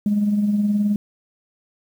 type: tone with tremolo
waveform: sine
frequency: 206.8 Hz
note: G#3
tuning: 7 cents flat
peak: -13 dBFS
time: 0.06-0.96 s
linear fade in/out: 2 ms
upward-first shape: triangle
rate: 19 Hz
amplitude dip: 50%
effects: tanh soft clip ceiling -11 dBFS + 8-bit